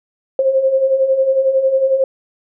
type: beating tone pair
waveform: sine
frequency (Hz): 523.3 / 534.3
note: C5 / C5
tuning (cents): 0 / +36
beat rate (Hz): 11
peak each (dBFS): -19 / -12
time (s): 0.39-2.04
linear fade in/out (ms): 2
effects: none

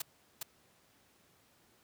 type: noise with echo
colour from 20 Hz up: white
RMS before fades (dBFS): -37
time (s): 0-0.02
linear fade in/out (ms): 5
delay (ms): 410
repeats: 1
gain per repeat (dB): -2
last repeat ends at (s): 0.43
effects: pink hiss -67 dBFS RMS until 1.83 s + high-pass 100 Hz 12 dB/octave

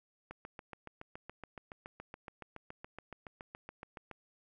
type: click train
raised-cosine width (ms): 0.5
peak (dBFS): -30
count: 28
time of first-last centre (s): 0.31-4.113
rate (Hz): 7.1
effects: none

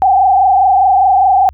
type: tone with frequency modulation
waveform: sine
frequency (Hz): 770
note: G5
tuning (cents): -31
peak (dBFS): -6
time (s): 0.02-1.49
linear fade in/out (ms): 0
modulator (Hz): 24.9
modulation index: 1.5
effects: added 70 Hz sine -35 dBFS peak until 1.53 s

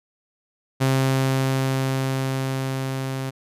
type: tone with level ramp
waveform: sawtooth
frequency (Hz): 133.1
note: C3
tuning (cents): +30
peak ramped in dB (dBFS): -13 to -22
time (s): 0.8-3.31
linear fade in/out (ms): 20
effects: resampled to 32000 Hz

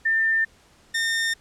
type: tone pair in turn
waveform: sine / sawtooth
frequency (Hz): 1796 / 1820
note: A6 / A#6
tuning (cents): +35 / -42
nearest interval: unison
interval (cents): 23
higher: second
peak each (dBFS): -18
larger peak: neither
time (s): 0.05-0.45 / 0.94-1.34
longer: neither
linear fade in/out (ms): 10
effects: pink hiss -56 dBFS RMS until 1.4 s + low-pass 9000 Hz 12 dB/octave

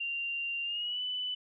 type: tone with pitch glide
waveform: sine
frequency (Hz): 2776 to 2992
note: F7 to F#7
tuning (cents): -11 to +19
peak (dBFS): -32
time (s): 0-1.35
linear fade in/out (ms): 10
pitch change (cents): +130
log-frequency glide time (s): 0.63-1.01
effects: none

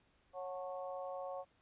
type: harmonic tone with a mistuned harmonic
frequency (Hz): 183.4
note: F#3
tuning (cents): -15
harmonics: 3 / 4 / 5 / 6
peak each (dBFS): -43 / -46 / -53 / -51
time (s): 0.33-1.45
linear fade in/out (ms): 50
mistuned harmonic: 5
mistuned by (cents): -52
effects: pink hiss -73 dBFS RMS until 1.61 s + resampled to 8000 Hz

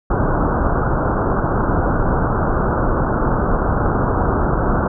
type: low-pass noise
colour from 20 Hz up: pink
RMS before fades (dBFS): -17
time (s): 0.1-4.88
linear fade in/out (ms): 5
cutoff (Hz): 1500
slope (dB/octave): 96
effects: none

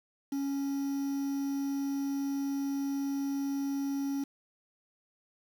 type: tone with quantisation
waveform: triangle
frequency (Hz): 277.2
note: C#4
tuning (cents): 0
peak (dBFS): -28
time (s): 0.32-4.24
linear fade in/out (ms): 5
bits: 8
effects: none

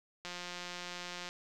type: click train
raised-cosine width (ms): 0.2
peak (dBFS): -25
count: 185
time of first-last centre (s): 0.25-1.29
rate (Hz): 177
effects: none

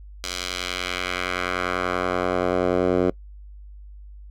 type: tone with band-pass filter sweep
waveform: 10% pulse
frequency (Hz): 90.4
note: F#2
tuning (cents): -40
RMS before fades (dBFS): -24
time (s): 0.24-3.1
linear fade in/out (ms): 0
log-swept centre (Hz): 4900 to 410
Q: 1.1
effects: noise-tail reverb RT60 0.1 s tail -23 dB re dry + added 50 Hz sine -39 dBFS peak until 4.3 s

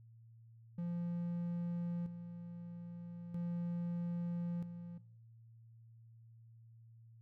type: tone with tremolo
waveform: triangle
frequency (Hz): 172.8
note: F3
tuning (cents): -18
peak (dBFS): -35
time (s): 0.78-4.98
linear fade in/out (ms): 5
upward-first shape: square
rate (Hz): 0.39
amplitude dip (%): 65
effects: noise-tail reverb RT60 0.6 s tail -18 dB re dry + added 114 Hz sine -57 dBFS peak until 7.21 s

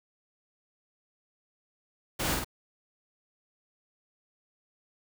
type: noise with echo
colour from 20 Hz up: pink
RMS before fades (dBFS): -31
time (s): 2.19-2.35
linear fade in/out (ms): 10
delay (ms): 48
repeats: 2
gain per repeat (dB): -2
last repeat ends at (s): 2.446
effects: none

